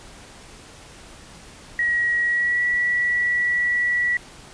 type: tone with pitch glide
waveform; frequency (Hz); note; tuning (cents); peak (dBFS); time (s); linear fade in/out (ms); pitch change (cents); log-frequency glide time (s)
sine; 1908 to 1943.6; A#6 to B6; +40 to -28; -18; 1.79-4.17; 2; +32; 2.24-2.63
effects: pink hiss -44 dBFS RMS until 4.53 s + resampled to 22050 Hz